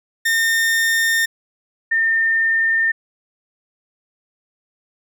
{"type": "tone pair in turn", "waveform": ["40% pulse", "sine"], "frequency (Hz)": [1820, 1810.5], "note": ["A#6", "A6"], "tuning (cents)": [-42, 49], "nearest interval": "unison", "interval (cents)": 9, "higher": "first", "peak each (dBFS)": -14, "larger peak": "neither", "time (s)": [[0.25, 1.26], [1.91, 2.92]], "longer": "neither", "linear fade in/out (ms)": 10, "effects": []}